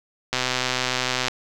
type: click train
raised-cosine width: 0.2 ms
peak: -5 dBFS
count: 122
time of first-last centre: 0.33-1.283 s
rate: 127 Hz
effects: none